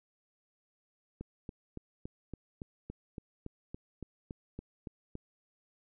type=click train; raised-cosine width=3 ms; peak=-28 dBFS; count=15; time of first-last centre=1.21-5.154 s; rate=3.55 Hz; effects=none